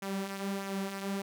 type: tone with flanger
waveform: sawtooth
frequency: 196 Hz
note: G3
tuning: in tune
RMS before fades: -36 dBFS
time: 0.02-1.22 s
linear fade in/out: 5 ms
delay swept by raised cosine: 0.22 to 5.42 ms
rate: 1.6 Hz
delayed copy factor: -0.5
effects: none